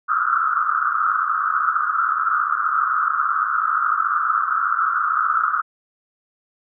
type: band-pass noise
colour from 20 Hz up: pink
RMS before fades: -20 dBFS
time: 0.08-5.62 s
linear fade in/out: 20 ms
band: 1200 to 1400 Hz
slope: 96 dB/octave
effects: none